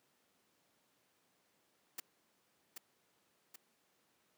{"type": "noise with echo", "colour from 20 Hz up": "white", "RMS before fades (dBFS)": -42, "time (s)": [1.98, 2], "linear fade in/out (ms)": 5, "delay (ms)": 780, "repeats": 2, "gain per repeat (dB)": -5, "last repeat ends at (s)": 3.56, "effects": ["pink hiss -75 dBFS RMS until 4.37 s", "high-pass 200 Hz 12 dB/octave"]}